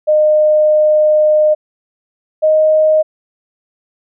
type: tone pair in turn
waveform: sine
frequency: 611 / 622 Hz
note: D#5 / D#5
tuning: -32 / -1 cents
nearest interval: unison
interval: 31 cents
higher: second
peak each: -7 dBFS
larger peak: neither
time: 0.07-1.55 / 2.42-3.03 s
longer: first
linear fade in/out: 20 ms
effects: none